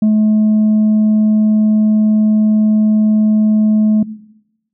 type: tone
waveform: sine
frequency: 214.5 Hz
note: A3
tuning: 44 cents flat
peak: -5 dBFS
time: 0.02-4.03 s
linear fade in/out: 5 ms
effects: noise-tail reverb RT60 0.9 s tail -19 dB re dry + tanh soft clip ceiling -7 dBFS